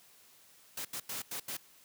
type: noise bursts at uneven times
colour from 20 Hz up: white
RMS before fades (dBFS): -39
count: 5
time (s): 0.77-0.85 / 0.93-1 / 1.09-1.22 / 1.31-1.4 / 1.48-1.57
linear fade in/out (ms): 5
effects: white hiss -61 dBFS RMS until 1.84 s + high-pass 80 Hz 12 dB/octave